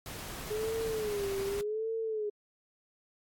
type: noise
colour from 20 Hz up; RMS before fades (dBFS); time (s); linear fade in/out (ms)
pink; -42; 0.06-1.61; 0
type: tone with vibrato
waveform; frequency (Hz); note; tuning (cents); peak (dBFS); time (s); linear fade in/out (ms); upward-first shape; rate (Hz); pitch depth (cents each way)
sine; 420; G#4; +19; -31; 0.5-2.3; 10; sine; 0.86; 120
effects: AAC 64 kbps